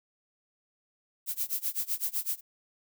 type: noise with tremolo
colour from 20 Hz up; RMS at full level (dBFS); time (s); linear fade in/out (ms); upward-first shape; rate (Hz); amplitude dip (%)
violet; -29; 1.26-2.41; 50; sine; 7.9; 95
effects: none